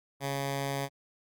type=tone with notch filter; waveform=10% pulse; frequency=138.59 Hz; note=C#3; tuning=in tune; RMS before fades=-33 dBFS; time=0.2-0.89 s; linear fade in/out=50 ms; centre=330 Hz; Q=1.9; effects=Opus 48 kbps